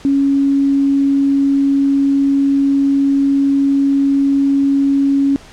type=tone; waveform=sine; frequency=277.2 Hz; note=C#4; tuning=in tune; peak=-10 dBFS; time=0.05-5.36 s; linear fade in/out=0 ms; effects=pink hiss -40 dBFS RMS until 5.52 s + low-pass 7000 Hz 12 dB/octave